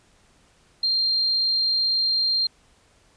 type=tone; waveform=sine; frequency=4186 Hz; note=C8; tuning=in tune; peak=-19 dBFS; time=0.83-2.47 s; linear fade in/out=5 ms; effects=pink hiss -59 dBFS RMS until 3.16 s + resampled to 22050 Hz